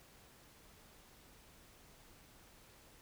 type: silence
effects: pink hiss -62 dBFS RMS until 3.01 s